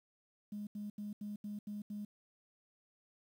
sine tone bursts, 207.4 Hz, G#3, 2 cents flat, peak -39 dBFS, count 7, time 0.52-2.05 s, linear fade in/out 5 ms, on 150 ms, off 80 ms, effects tanh soft clip ceiling -36 dBFS + 11-bit

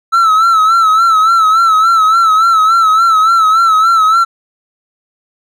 triangle tone with vibrato, 1317 Hz, E6, 2 cents flat, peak -4 dBFS, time 0.12-4.25 s, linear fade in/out 20 ms, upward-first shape sine, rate 3.5 Hz, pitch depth 67 cents each way, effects none

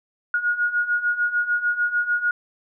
sine beating tone pair, 1437 / 1443.7 Hz, F6 / F#6, +49 / -43 cents, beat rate 6.7 Hz, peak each -25 / -21 dBFS, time 0.34-2.31 s, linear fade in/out 2 ms, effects none

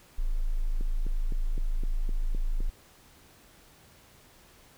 sine tone, 27.01 Hz, A0, 31 cents flat, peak -24 dBFS, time 0.18-2.7 s, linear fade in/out 10 ms
click train, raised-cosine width 3 ms, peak -28 dBFS, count 8, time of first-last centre 0.81-2.605 s, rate 3.9 Hz
effects pink hiss -57 dBFS RMS until 4.77 s

